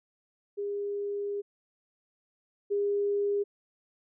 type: tone pair in turn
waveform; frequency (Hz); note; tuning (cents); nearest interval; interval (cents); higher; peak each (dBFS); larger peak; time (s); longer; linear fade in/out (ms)
sine; 405.9 / 405.9; G#4 / G#4; -40 / -40; unison; 0; neither; -30 / -25; second; 0.57-1.42 / 2.7-3.44; first; 20
effects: none